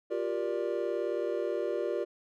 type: chord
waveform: triangle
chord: G minor seventh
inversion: third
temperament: just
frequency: 352.8 / 392 / 470.4 / 588 Hz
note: F4 / G4 / Bb4 / D5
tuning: +18 / 0 / +16 / +2 cents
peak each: -33 dBFS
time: 0.1-2.05 s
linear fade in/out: 20 ms
effects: none